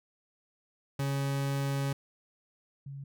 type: tone pair in turn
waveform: 40% pulse / sine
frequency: 138.59 / 138.59 Hz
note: C#3 / C#3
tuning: 0 / 0 cents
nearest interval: unison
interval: 0 cents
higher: neither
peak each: -28 / -39 dBFS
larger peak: first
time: 0.99-1.93 / 2.86-3.04 s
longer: first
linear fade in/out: 5 ms
effects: none